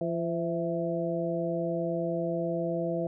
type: harmonic tone with a mistuned harmonic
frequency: 170.3 Hz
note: F3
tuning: 43 cents flat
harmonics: 1 / 2 / 3 / 4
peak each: -33 / -33 / -33 / -33 dBFS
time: 0.01-3.07 s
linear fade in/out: 2 ms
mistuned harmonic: 4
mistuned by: -49 cents
effects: none